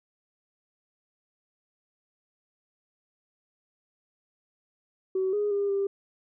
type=tone with pitch steps; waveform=sine; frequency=378 / 414.3 / 402.7 / 396.1 Hz; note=F#4 / G#4 / G4 / G4; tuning=+37 / -4 / +47 / +18 cents; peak=-23 dBFS; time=5.15-5.87 s; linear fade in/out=5 ms; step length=180 ms; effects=tanh soft clip ceiling -19 dBFS